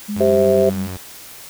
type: tone with pitch glide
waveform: sine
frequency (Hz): 207.7 to 193.79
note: G#3 to G3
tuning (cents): 0 to -20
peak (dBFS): -21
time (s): 0.08-0.88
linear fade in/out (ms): 20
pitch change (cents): -120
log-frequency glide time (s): 0.23-0.5
type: tone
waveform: sawtooth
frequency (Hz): 92.2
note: F#2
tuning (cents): -6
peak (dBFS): -23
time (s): 0.16-0.97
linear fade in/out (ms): 5
type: harmonic tone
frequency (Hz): 130.81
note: C3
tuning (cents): 0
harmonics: 3 / 4 / 5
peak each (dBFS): -15 / -16 / -17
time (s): 0.2-0.7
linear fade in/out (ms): 10
effects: white hiss -38 dBFS RMS until 1.49 s